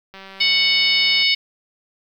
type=click train; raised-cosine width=0.3 ms; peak=-23 dBFS; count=211; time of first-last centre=0.14-1.228 s; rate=193 Hz
type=harmonic tone; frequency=740 Hz; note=F#5; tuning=in tune; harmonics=3 / 4 / 5 / 6 / 7; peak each=-19 / -20 / -21 / -22 / -22 dBFS; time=0.4-1.35 s; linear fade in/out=10 ms
effects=8-bit